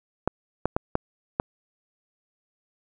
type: clicks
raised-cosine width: 1 ms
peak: -8 dBFS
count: 5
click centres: 0.276 / 0.656 / 0.765 / 0.954 / 1.399 s
effects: none